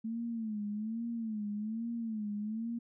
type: tone with vibrato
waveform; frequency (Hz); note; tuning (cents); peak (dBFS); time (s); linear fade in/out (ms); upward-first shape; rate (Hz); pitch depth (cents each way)
sine; 219.9; A3; -1; -34; 0.04-2.79; 10; sine; 1.2; 110
effects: none